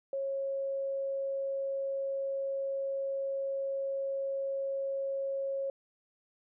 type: tone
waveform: sine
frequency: 546 Hz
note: C#5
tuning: 26 cents flat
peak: -31 dBFS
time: 0.13-5.7 s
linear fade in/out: 2 ms
effects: none